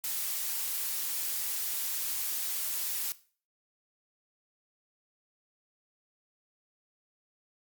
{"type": "noise", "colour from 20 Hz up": "blue", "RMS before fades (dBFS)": -33, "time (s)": [0.04, 3.12], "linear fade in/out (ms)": 0, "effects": ["noise-tail reverb RT60 0.4 s tail -17 dB re dry", "Opus 48 kbps"]}